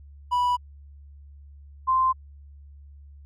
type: tone pair in turn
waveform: triangle / sine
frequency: 983 / 1041.5 Hz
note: B5 / C6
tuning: -8 / -8 cents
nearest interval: minor second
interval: 100 cents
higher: second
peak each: -18 dBFS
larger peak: neither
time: 0.31-0.57 / 1.87-2.13 s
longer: neither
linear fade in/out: 20 ms
effects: added 71 Hz sine -44 dBFS peak until 3.25 s